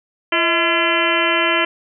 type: harmonic tone with a mistuned harmonic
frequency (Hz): 340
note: F4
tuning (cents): -46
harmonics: 1 / 2 / 3 / 4 / 5 / 6 / 7 / 8 / 9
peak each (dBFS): -23 / -23 / -23 / -23 / -23 / -23 / -23 / -23 / -23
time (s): 0.32-1.65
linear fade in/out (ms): 5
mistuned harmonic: 2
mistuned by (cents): -92
effects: none